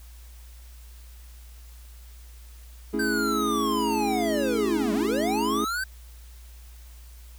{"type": "chord", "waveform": "triangle", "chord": "A major seventh", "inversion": "none", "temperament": "equal", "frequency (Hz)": [220, 277.2, 329.6, 415.3], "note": ["A3", "C#4", "E4", "G#4"], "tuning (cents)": [0, 0, 0, 0], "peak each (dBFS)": -28, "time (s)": [2.93, 5.65], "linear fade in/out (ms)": 10}
{"type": "linear two-way sweep", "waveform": "square", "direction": "down then up", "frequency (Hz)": [1570, 194.3, 1570], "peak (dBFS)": -27, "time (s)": [2.99, 5.84], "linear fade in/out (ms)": 5, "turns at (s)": 4.93}
{"effects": ["added 59 Hz sine -43 dBFS peak until 7.38 s", "white hiss -55 dBFS RMS until 7.38 s"]}